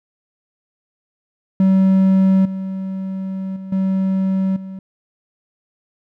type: tone with level steps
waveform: triangle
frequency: 190.7 Hz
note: G3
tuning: 47 cents flat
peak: -8 / -20 / -26 / -13 / -26 dBFS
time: 1.6-4.79 s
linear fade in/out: 2 ms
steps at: 2.45 / 3.56 / 3.72 / 4.56 s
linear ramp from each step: 5 ms
effects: none